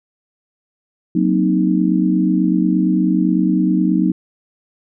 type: chord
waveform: sine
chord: C half-diminished seventh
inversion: second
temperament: equal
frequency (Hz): 185 / 233.1 / 261.6 / 311.1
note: Gb3 / Bb3 / C4 / Eb4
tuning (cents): 0 / 0 / 0 / 0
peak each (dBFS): -16 / -21 / -20 / -17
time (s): 1.15-4.12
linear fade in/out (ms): 5
effects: none